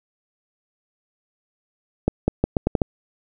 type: accelerating click train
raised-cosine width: 2 ms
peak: -4 dBFS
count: 7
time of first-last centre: 2.08-2.818 s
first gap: 200 ms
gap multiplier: 0.8
effects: none